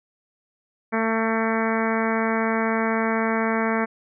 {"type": "harmonic tone", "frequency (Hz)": 224, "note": "A3", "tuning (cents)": 31, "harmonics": [1, 2, 3, 4, 5, 6, 7, 8, 9, 10], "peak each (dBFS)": [-24, -27, -29, -30, -31, -32, -32, -33, -34, -34], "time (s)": [0.92, 3.86], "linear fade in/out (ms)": 20, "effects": []}